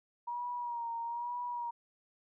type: tone with vibrato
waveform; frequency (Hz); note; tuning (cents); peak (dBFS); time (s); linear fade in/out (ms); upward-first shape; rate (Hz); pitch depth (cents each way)
sine; 950; A#5; +33; -35; 0.27-1.71; 10; sine; 1.1; 43
effects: none